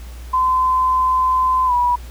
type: tone with pitch glide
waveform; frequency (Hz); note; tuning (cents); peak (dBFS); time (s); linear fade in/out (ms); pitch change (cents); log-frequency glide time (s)
sine; 1026 to 975.2; C6 to B5; -34 to -22; -13; 0.33-1.96; 10; -88; 1.66-1.73
effects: added 60 Hz sine -31 dBFS peak until 2.1 s + pink hiss -44 dBFS RMS until 2.1 s